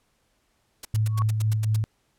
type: noise bursts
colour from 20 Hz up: white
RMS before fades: -35 dBFS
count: 9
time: 0.83-1.763 s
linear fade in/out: 5 ms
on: 21 ms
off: 93 ms
type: tone with tremolo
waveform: sine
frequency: 108.5 Hz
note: A2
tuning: 24 cents flat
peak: -19 dBFS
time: 0.94-1.84 s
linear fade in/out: 0 ms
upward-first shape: sine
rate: 4.1 Hz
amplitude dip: 35%
type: tone with exponential growth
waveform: sine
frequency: 1110 Hz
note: C#6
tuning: 2 cents sharp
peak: -24 dBFS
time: 1.07-1.22 s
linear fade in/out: 0 ms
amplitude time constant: 32 ms
effects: pink hiss -69 dBFS RMS until 2.18 s + low-pass 12000 Hz 12 dB/octave